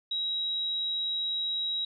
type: tone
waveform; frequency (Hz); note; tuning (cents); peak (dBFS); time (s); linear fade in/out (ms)
sine; 3844; B7; -48; -28; 0.11-1.85; 5
effects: none